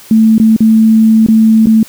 sine tone with dropouts, 221.2 Hz, A3, 9 cents sharp, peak -3 dBFS, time 0.11-1.83 s, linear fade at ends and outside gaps 2 ms, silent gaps 0.381-0.399 / 0.564-0.605 / 1.264-1.285 / 1.659-1.669 s, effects white hiss -36 dBFS RMS until 1.88 s

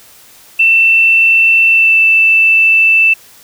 sine tone with pitch glide, 2678 to 2653 Hz, E7 to E7, +27 to +10 cents, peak -5 dBFS, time 0.59-3.14 s, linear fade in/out 10 ms, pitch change -17 cents, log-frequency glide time 1.7-1.98 s, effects white hiss -41 dBFS RMS until 3.43 s

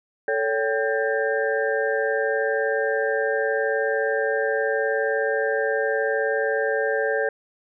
sine tone cluster, 441.8 / 561 / 776 / 1595 / 1799 Hz, A4 / C#5 / G5 / G6 / A6, +7 / +21 / -18 / +30 / +38 cents, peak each -24 / -25 / -31 / -27 / -32 dBFS, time 0.28-7.29 s, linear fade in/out 2 ms, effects none

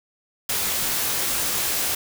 white noise with comb filter, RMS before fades -24 dBFS, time 0.49-1.95 s, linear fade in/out 5 ms, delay 19 ms, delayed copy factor -0.6, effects none

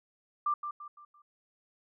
sine tone with echo, 1184 Hz, D6, 14 cents sharp, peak -26 dBFS, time 0.46-0.54 s, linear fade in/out 5 ms, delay 170 ms, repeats 4, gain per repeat -8 dB, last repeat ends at 1.22 s, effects none

